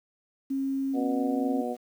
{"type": "tone with pitch glide", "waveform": "sine", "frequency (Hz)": [270.8, 266.9], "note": ["C#4", "C4"], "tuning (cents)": [-40, 35], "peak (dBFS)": -26, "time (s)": [0.5, 1.62], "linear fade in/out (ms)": 10, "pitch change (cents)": -25, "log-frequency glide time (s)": [1.04, 1.5]}
{"type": "harmonic tone", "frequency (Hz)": 122, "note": "B2", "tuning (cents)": -21, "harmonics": [2, 3, 4, 5, 6], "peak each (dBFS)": [-33, -37, -34, -37, -35], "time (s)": [0.93, 1.77], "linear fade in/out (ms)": 50}
{"effects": ["9-bit"]}